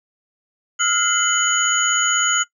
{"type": "tone cluster", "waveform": "sine", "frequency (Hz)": [1303, 1419, 2060, 2993, 6790], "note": ["E6", "F6", "C7", "F#7", "G#8"], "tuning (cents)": [-20, 27, -28, 19, 37], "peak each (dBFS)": [-26, -20, -27, -22, -20], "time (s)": [0.79, 2.44], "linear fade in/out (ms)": 20, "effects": ["noise-tail reverb RT60 0.1 s tail -18 dB re dry"]}